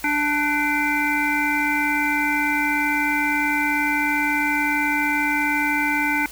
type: harmonic tone with a mistuned harmonic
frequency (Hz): 293.7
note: D4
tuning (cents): 0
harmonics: 1 / 3 / 5 / 7 / 8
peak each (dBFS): -25 / -25 / -25 / -25 / -25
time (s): 0.04-6.26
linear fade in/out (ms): 2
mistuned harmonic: 5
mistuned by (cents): +38
effects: added 50 Hz sine -45 dBFS peak until 6.31 s + white hiss -40 dBFS RMS until 6.31 s